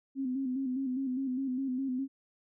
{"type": "tone with vibrato", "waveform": "sine", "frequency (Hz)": 261.7, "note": "C4", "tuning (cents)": 0, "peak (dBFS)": -30, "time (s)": [0.15, 2.08], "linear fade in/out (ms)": 50, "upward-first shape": "square", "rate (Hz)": 4.9, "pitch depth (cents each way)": 57, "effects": []}